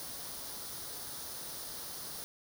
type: noise with comb filter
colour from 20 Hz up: white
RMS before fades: -43 dBFS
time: 0-2.24 s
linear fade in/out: 0 ms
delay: 0.2 ms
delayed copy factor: +0.6
effects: none